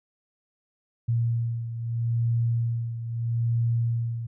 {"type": "beating tone pair", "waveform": "sine", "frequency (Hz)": [116.54, 117.32], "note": ["A#2", "A#2"], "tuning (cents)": [0, 12], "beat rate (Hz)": 0.78, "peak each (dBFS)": [-24, -30], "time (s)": [1.08, 4.27], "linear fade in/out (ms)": 10, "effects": []}